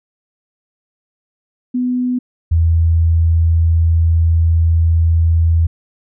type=tone pair in turn; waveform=sine; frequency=249.3 / 82.52 Hz; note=B3 / E2; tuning=+16 / +2 cents; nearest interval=octave + perfect fifth; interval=1914 cents; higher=first; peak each=-14 / -9 dBFS; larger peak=second; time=1.74-2.19 / 2.51-5.67 s; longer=second; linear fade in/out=10 ms; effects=none